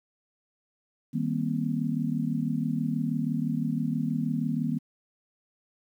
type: chord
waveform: sine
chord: C minor seventh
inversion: first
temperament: just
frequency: 156.98 / 196.22 / 235.5 / 261.6 Hz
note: Eb3 / G3 / Bb3 / C4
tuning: +16 / +2 / +18 / 0 cents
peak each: -30 / -34 / -29 / -33 dBFS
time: 1.13-4.79 s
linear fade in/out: 20 ms
effects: 10-bit